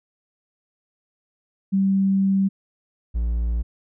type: tone pair in turn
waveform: sine / triangle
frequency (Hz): 194.1 / 57.71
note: G3 / A#1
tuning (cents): -17 / -17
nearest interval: octave + major sixth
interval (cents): 2100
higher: first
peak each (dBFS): -16 / -18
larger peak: first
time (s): 1.72-2.49 / 3.14-3.63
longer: first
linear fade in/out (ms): 20
effects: none